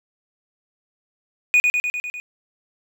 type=tone with echo; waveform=triangle; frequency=2468 Hz; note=D#7; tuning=15 cents flat; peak=-10 dBFS; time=1.54-1.6 s; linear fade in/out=0 ms; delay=100 ms; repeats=6; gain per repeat=-3 dB; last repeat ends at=2.2 s; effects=none

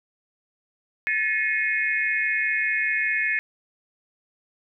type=tone cluster; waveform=sine; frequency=1735 / 1880 / 2166 / 2487 Hz; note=A6 / A#6 / C#7 / D#7; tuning=-25 / +14 / -41 / -1 cents; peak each=-25 / -31 / -25 / -29 dBFS; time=1.07-3.39 s; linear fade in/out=0 ms; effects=none

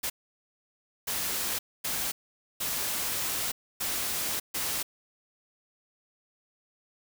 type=noise bursts at uneven times; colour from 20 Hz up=white; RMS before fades=-31 dBFS; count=6; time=0.03-0.1 / 1.07-1.59 / 1.84-2.12 / 2.6-3.52 / 3.8-4.4 / 4.54-4.83 s; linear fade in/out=10 ms; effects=none

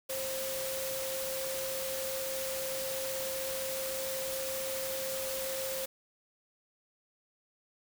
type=tone in noise; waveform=sine; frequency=530 Hz; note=C5; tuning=22 cents sharp; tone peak=-36 dBFS; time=0.09-5.86 s; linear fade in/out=10 ms; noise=white; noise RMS=-38 dBFS; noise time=0.09-5.86 s; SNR=-1 dB; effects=none

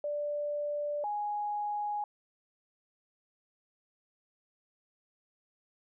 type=tone pair in turn; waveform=sine; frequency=587.3 / 830.6 Hz; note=D5 / G#5; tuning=0 / 0 cents; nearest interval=tritone; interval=600 cents; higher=second; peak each=-31 / -31 dBFS; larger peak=neither; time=0.04-1.04 / 1.04-2.04 s; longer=neither; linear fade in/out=2 ms; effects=none

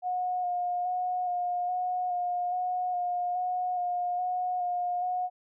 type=tone with vibrato; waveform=sine; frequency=720 Hz; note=F#5; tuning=47 cents flat; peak=-27 dBFS; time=0.02-5.3 s; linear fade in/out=50 ms; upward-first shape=square; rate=1.2 Hz; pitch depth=16 cents each way; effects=none

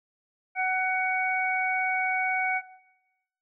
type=harmonic tone; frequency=747 Hz; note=F#5; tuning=16 cents sharp; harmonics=1 / 2 / 3; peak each=-27 / -31 / -27 dBFS; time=0.55-2.62 s; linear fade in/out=50 ms; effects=noise-tail reverb RT60 0.9 s tail -17 dB re dry

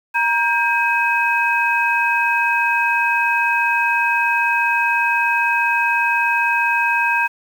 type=tone cluster; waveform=sine; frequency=941 / 1596 / 2541 Hz; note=A#5 / G6 / D#7; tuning=+16 / +31 / +36 cents; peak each=-19 dBFS; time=0.14-7.28 s; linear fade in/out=20 ms; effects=7-bit

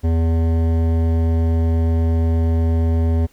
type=tone with hard clipping; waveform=sine; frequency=82.2 Hz; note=E2; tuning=4 cents flat; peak=-16 dBFS; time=0.03-3.27 s; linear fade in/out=20 ms; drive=14 dB; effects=pink hiss -55 dBFS RMS until 3.32 s

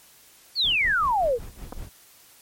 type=exponential sweep; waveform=sine; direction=down; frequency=4653 to 440 Hz; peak=-19 dBFS; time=0.55-1.39 s; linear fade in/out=50 ms
type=noise with tremolo; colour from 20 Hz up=brown; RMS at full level=-35 dBFS; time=0.64-1.89 s; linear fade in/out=0 ms; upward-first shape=sine; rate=5.3 Hz; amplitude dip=85%
type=clicks; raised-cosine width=1 ms; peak=-22 dBFS; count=2; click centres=1.724 / 1.728 s
effects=white hiss -53 dBFS RMS until 2.41 s + MP3 64 kbps

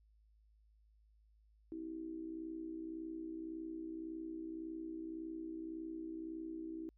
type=tone with amplitude modulation; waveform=sine; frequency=324 Hz; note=E4; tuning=30 cents flat; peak=-39 dBFS; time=1.72-6.89 s; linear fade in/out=0 ms; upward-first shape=sine; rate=61.8 Hz; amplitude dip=70%; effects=added 53 Hz sine -66 dBFS peak until 6.97 s

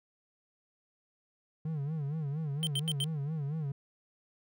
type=tone with vibrato; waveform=triangle; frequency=149.5 Hz; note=D3; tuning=31 cents sharp; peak=-30 dBFS; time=1.65-3.72 s; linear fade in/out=5 ms; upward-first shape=sine; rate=4.3 Hz; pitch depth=140 cents each way
type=tone bursts; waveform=square; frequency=3122 Hz; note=G7; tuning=8 cents flat; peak=-31 dBFS; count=4; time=2.63-3.041 s; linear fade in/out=0 ms; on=39 ms; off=85 ms
effects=none

